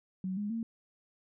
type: tone with pitch steps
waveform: sine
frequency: 187.3 / 206.6 / 227.9 Hz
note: F#3 / G#3 / A#3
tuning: +21 / -9 / -39 cents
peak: -32 dBFS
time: 0.24-0.63 s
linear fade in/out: 2 ms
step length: 130 ms
effects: none

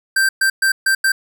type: tone bursts at uneven times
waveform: square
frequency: 1568 Hz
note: G6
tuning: in tune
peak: -13 dBFS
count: 5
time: 0.16-0.29 / 0.41-0.5 / 0.62-0.72 / 0.86-0.95 / 1.04-1.12 s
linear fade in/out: 5 ms
effects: none

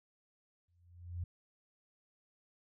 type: tone with exponential growth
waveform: sine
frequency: 87.31 Hz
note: F2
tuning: in tune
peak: -34 dBFS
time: 0.68-1.24 s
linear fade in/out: 5 ms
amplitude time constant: 120 ms
effects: none

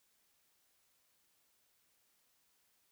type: silence
effects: white hiss -75 dBFS RMS until 2.91 s

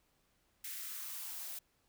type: noise with high-pass filter sweep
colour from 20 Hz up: blue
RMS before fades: -44 dBFS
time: 0.64-1.59 s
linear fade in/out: 5 ms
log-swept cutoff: 1900 to 560 Hz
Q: 2
effects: pink hiss -75 dBFS RMS until 1.88 s

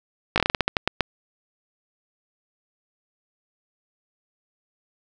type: slowing click train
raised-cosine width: 0.3 ms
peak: -3 dBFS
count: 12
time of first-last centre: 0.36-1.007 s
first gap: 18 ms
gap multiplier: 1.22
effects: none

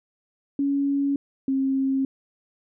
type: tone pair in turn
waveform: sine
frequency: 280 / 268.4 Hz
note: C#4 / C4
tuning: +18 / +44 cents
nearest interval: minor second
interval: 74 cents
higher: first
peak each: -20 dBFS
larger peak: neither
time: 0.59-1.16 / 1.48-2.05 s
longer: neither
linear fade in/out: 2 ms
effects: none

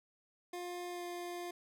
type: tone with pitch glide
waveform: 25% pulse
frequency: 353.7 to 350.9 Hz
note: F4 to F4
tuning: +22 to +8 cents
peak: -37 dBFS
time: 0.53-1.51 s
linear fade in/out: 5 ms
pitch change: -14 cents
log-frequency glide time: 0.91-1.03 s
effects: none

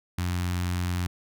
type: tone with notch filter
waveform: sawtooth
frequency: 89.1 Hz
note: F2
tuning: 35 cents sharp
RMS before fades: -28 dBFS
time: 0.18-1.07 s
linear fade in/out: 5 ms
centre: 500 Hz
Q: 0.67
effects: none

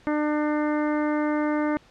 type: harmonic tone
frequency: 300 Hz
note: D4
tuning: 37 cents sharp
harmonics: 1 / 2 / 3 / 4 / 5 / 6 / 7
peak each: -23 / -29 / -33 / -35 / -37 / -39 / -40 dBFS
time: 0.07-1.77 s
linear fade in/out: 0 ms
effects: pink hiss -55 dBFS RMS until 1.9 s + low-pass 5000 Hz 12 dB/octave

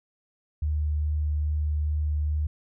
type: tone with vibrato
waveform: sine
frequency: 75.3 Hz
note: D2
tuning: 44 cents sharp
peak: -23 dBFS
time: 0.62-2.47 s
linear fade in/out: 5 ms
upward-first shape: sine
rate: 2.4 Hz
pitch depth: 10 cents each way
effects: none

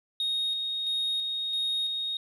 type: tone with tremolo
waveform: sine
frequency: 3729 Hz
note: A#7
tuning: in tune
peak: -24 dBFS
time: 0.2-2.17 s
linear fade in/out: 2 ms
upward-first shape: square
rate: 1.5 Hz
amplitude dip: 35%
effects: tanh soft clip ceiling -24 dBFS

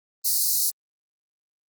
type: high-pass noise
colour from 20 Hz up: white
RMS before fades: -22 dBFS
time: 0.24-0.71 s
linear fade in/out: 20 ms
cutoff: 4100 Hz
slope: 96 dB/octave
effects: Opus 24 kbps

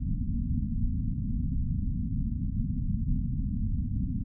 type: low-pass noise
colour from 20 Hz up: pink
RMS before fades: -29 dBFS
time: 0-4.24 s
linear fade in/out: 20 ms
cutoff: 260 Hz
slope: 96 dB/octave
effects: none

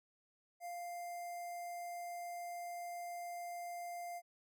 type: tone with notch filter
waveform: square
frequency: 698.5 Hz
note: F5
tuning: in tune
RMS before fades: -45 dBFS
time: 0.6-4.22 s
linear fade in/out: 50 ms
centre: 3500 Hz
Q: 0.9
effects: none

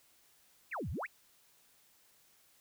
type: exponential two-way sweep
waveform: sine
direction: down then up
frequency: 2886 to 65 to 2886 Hz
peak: -36 dBFS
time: 0.71-1.07 s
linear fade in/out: 20 ms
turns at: 0.9 s
effects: white hiss -67 dBFS RMS until 2.6 s

